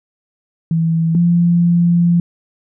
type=tone pair in turn; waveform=sine; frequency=163.9 / 172.27 Hz; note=E3 / F3; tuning=-10 / -23 cents; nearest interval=minor second; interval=87 cents; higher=second; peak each=-12 / -9 dBFS; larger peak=second; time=0.71-1.15 / 1.15-2.2 s; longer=second; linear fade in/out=2 ms; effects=none